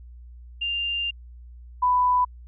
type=tone pair in turn; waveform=sine; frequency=2794 / 994.4 Hz; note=F7 / B5; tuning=0 / +12 cents; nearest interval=octave + tritone; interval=1788 cents; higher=first; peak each=-24 / -17 dBFS; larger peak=second; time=0.61-1.11 / 1.82-2.25 s; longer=first; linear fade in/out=10 ms; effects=added 60 Hz sine -41 dBFS peak until 2.47 s